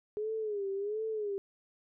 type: tone with vibrato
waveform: sine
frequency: 415.3 Hz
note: G#4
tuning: in tune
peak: -32 dBFS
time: 0.17-1.38 s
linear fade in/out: 0 ms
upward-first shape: sine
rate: 1.4 Hz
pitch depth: 110 cents each way
effects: none